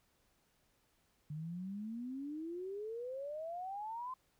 sine exponential sweep, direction up, 147.5 to 1046.5 Hz, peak -40 dBFS, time 1.3-4.14 s, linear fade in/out 5 ms, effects pink hiss -75 dBFS RMS until 4.39 s

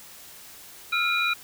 sine tone cluster, 1312 / 1395 / 2425 / 3900 Hz, E6 / F6 / D#7 / B7, -9 / -2 / -45 / -23 cents, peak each -31 / -28 / -24 / -29 dBFS, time 0.92-1.34 s, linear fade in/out 10 ms, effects white hiss -46 dBFS RMS until 1.43 s

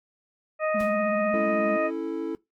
harmonic tone, 622.3 Hz, D#5, in tune, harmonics 1 / 2 / 3 / 4, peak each -24 / -30 / -34 / -36 dBFS, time 0.59-1.91 s, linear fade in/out 50 ms
triangle tone with vibrato, 212 Hz, G#3, 36 cents sharp, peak -26 dBFS, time 0.74-1.77 s, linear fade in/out 10 ms, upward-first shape sine, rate 16 Hz, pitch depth 64 cents each way
pink noise with exponential decay, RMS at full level -39 dBFS, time 0.8-1.02 s, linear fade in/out 1 ms, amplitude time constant 46 ms
triangle chord, A major, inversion first, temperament equal, 277.2 / 329.6 / 440 Hz, C#4 / E4 / A4, 0 / 0 / 0 cents, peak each -33 / -28 / -31 dBFS, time 1.34-2.35 s, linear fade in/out 0 ms
effects noise-tail reverb RT60 0.2 s tail -22 dB re dry + AAC 64 kbps

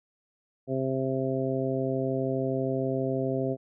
harmonic tone, 132.4 Hz, C3, 21 cents sharp, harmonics 1 / 2 / 3 / 4 / 5, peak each -32 / -31 / -31 / -33 / -34 dBFS, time 0.67-3.57 s, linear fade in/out 50 ms, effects none

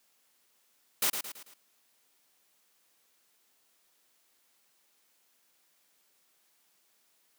white noise with echo, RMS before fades -27 dBFS, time 1.02-1.1 s, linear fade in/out 5 ms, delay 110 ms, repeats 4, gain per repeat -7 dB, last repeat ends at 1.54 s, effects white hiss -70 dBFS RMS until 7.38 s + high-pass 200 Hz 12 dB/octave

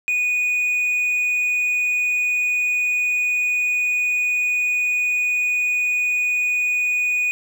triangle tone, 2471 Hz, D#7, 13 cents flat, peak -16 dBFS, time 0.08-7.31 s, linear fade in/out 0 ms, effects none

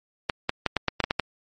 clicks, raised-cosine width 0.3 ms, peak -6 dBFS, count 9, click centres 0.298 / 0.494 / 0.663 / 0.767 / 0.883 / 1.003 / 1.04 / 1.109 / 1.197 s, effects MP3 48 kbps

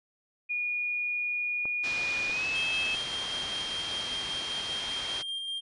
sine tone with pitch glide, 2444 to 2604 Hz, D#7 to E7, -32 to -22 cents, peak -28 dBFS, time 0.49-2.96 s, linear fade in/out 20 ms, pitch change +110 cents, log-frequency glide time 2.31-2.46 s
clicks, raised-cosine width 1 ms, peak -28 dBFS, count 3, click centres 1.655 / 2.297 / 2.947 s
white low-pass noise, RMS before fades -39 dBFS, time 1.83-5.23 s, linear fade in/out 20 ms, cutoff 5200 Hz, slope 24 dB/octave
triangle tone with tremolo, 3196 Hz, G7, 33 cents sharp, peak -30 dBFS, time 2.54-5.61 s, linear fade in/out 20 ms, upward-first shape square, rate 5.1 Hz, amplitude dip 25%
effects resampled to 24000 Hz

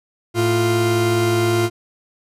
40% pulse tone pair together, 109.99 / 349.2 Hz, A2 / F4, 0 / 0 cents, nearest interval octave + minor sixth, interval 2000 cents, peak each -19 / -16 dBFS, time 0.34-1.7 s, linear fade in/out 50 ms, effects resampled to 32000 Hz

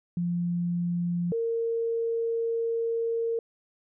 sine tone pair in turn, 173.9 / 459.6 Hz, F3 / A#4, -7 / -25 cents, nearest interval octave + perfect fourth, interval 1682 cents, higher second, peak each -25 dBFS, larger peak neither, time 0.17-1.32 / 1.32-3.39 s, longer second, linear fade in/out 2 ms, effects none

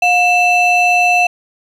triangle ring-modulated tone, 1687 Hz, G#6, 27 cents sharp, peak -4 dBFS, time 0.02-1.27 s, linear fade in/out 5 ms, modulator 971 Hz, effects none

